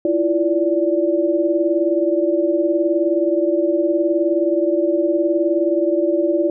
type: tone cluster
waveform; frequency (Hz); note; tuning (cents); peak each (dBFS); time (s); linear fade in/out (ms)
sine; 328.5 / 347.7 / 581; E4 / F4 / D5; -6 / -8 / -19; -19; 0.05-6.5; 2
effects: none